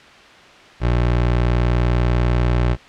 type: tone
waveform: 25% pulse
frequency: 60.1 Hz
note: B1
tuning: 46 cents flat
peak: -11 dBFS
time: 0.8-2.77 s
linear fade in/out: 50 ms
effects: white hiss -43 dBFS RMS until 2.88 s + low-pass 3000 Hz 12 dB/octave